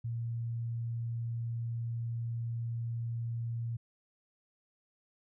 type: tone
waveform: sine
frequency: 116.5 Hz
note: A#2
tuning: 1 cent flat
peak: -33 dBFS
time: 0.04-3.77 s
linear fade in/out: 10 ms
effects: none